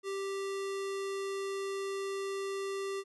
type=tone; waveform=square; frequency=392 Hz; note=G4; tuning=in tune; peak=-35 dBFS; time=0.03-3.04 s; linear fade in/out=50 ms; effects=resampled to 24000 Hz